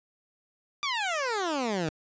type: exponential sweep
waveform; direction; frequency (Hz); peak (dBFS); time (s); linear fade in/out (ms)
15% pulse; down; 1199 to 150; -21; 0.83-1.89; 0
effects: resampled to 16000 Hz